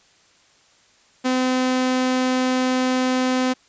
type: tone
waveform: sawtooth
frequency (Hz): 255.9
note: C4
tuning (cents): -38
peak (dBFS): -14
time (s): 1.24-3.54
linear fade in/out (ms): 20
effects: white hiss -56 dBFS RMS until 3.68 s + resampled to 16000 Hz